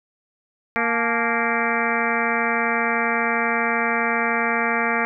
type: harmonic tone with a mistuned harmonic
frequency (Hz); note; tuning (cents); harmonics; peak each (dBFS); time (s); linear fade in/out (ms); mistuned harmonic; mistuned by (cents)
232.6; A#3; -4; 1 / 2 / 3 / 4 / 5 / 6 / 7 / 8 / 9 / 10; -28 / -28 / -28 / -28 / -28 / -28 / -28 / -28 / -28 / -28; 0.76-5.05; 0; 4; -110
effects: none